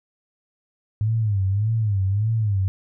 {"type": "tone with vibrato", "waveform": "sine", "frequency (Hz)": 103.83, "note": "G#2", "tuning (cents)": 0, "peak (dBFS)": -18, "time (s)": [1.01, 2.68], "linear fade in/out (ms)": 0, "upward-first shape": "sine", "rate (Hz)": 1.7, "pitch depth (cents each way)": 150, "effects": []}